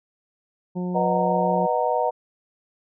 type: harmonic tone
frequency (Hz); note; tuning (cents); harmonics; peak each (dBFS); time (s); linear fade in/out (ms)
179.9; F#3; -48; 1 / 2 / 3 / 4 / 5; -25 / -32 / -38 / -43 / -40; 0.75-1.67; 20
type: chord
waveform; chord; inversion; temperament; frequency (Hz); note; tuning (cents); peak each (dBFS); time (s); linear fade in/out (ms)
sine; B major seventh; none; just; 493.9 / 617.4 / 740.8 / 926; B4 / D#5 / F#5 / A#5; 0 / -14 / +2 / -12; -25; 0.94-2.11; 20
effects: none